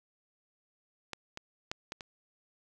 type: clicks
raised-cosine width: 0.2 ms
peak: -20 / -23 / -17 / -21 / -25 dBFS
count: 5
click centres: 1.133 / 1.374 / 1.715 / 1.921 / 2.008 s
effects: none